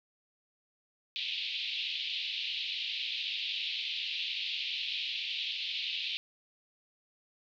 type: band-pass noise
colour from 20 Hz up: white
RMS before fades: -36 dBFS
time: 1.16-6.17 s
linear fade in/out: 0 ms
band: 2500 to 4000 Hz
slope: 48 dB/octave
effects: none